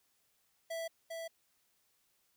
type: tone with echo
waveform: square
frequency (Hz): 659.3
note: E5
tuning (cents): 0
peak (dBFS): -38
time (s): 0.7-0.88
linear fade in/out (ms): 10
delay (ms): 400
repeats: 1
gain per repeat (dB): -3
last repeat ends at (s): 1.28
effects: white hiss -75 dBFS RMS until 2.36 s